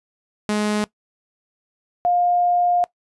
sawtooth / sine tone pair in turn, 210.3 / 707.4 Hz, G#3 / F5, +22 / +22 cents, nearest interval octave + major sixth, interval 2100 cents, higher second, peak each -15 dBFS, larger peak neither, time 0.49-0.84 / 2.05-2.84 s, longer second, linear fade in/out 0 ms, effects noise-tail reverb RT60 0.1 s tail -20 dB re dry + resampled to 24000 Hz

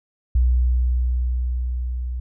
sine tone with level ramp, 61.74 Hz, B1, in tune, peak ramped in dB -13 to -24 dBFS, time 0.35-2.2 s, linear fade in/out 5 ms, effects none

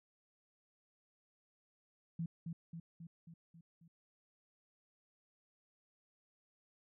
sine tone with echo, 166.3 Hz, E3, 16 cents sharp, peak -36 dBFS, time 2.19-2.26 s, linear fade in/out 5 ms, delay 270 ms, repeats 6, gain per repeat -4 dB, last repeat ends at 3.88 s, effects none

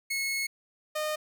sawtooth tone pair in turn, 2183 / 612.6 Hz, C#7 / D#5, -27 / -27 cents, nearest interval octave + minor seventh, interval 2200 cents, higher first, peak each -25 dBFS, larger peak neither, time 0.1-0.47 / 0.95-1.16 s, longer first, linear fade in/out 10 ms, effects none

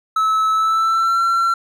triangle tone with pitch glide, 1300 to 1357.6 Hz, E6 to F6, -24 to -49 cents, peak -12 dBFS, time 0.16-1.54 s, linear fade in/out 5 ms, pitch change +75 cents, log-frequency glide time 0.51-1.21 s, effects none

